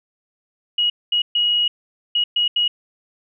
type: tone bursts at uneven times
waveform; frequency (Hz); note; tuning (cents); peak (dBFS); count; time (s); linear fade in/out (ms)
sine; 2899; F#7; -36; -15; 6; 0.78-0.9 / 1.12-1.22 / 1.35-1.68 / 2.15-2.24 / 2.36-2.48 / 2.56-2.68; 5
effects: none